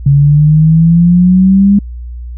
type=exponential sweep; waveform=sine; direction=up; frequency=138.6 to 203.6 Hz; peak=-3 dBFS; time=0.06-1.79 s; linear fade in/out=5 ms; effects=added 60 Hz sine -21 dBFS peak until 2.37 s